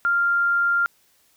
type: tone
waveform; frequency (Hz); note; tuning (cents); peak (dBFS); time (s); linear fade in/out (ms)
sine; 1394; F6; -4; -17; 0.05-0.86; 0
effects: white hiss -61 dBFS RMS until 1.36 s